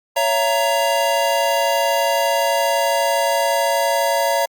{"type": "chord", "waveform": "square", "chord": "A# diminished", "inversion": "first", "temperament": "just", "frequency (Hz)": [559.4, 671.3, 932.3], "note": ["C#5", "E5", "A#5"], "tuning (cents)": [16, 31, 0], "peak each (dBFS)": -21, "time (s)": [0.16, 4.46], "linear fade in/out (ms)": 10, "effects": ["Opus 48 kbps"]}